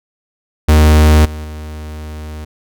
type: tone with level steps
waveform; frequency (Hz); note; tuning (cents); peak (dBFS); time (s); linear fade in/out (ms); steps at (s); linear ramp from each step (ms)
45% pulse; 76.7; D#2; -24; -5 / -23 / -25; 0.68-2.45; 10; 1.25 / 1.44; 5
effects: none